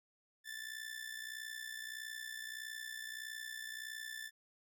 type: tone with amplitude modulation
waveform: sawtooth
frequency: 1760 Hz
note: A6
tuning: in tune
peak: -37 dBFS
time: 0.44-4.31 s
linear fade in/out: 50 ms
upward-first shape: sine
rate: 61.6 Hz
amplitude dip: 70%
effects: none